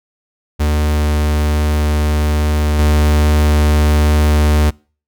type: tone with level steps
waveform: 45% pulse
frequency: 75.1 Hz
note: D2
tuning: 39 cents sharp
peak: -12 / -9 dBFS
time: 0.59-4.71 s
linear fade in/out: 20 ms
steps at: 2.79 s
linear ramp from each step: 2 ms
effects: noise-tail reverb RT60 0.4 s tail -26 dB re dry